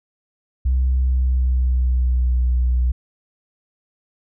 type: tone with pitch glide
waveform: sine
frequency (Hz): 64.4 to 61.74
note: C2 to B1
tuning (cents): -27 to 0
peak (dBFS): -13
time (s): 0.65-2.92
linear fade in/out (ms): 10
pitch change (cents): -73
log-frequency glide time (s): 0.93-2.41
effects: tanh soft clip ceiling -12 dBFS